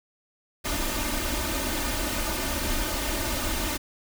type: noise with comb filter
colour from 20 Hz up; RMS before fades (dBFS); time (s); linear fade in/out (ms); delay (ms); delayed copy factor
pink; -28; 0.64-3.78; 20; 3.3; +0.95
effects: none